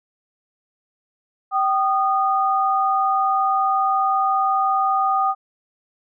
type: tone pair together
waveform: sine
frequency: 774 / 1228.6 Hz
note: G5 / D#6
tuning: -22 / -22 cents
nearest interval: minor sixth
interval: 800 cents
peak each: -19 dBFS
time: 1.51-5.35 s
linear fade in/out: 50 ms
effects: none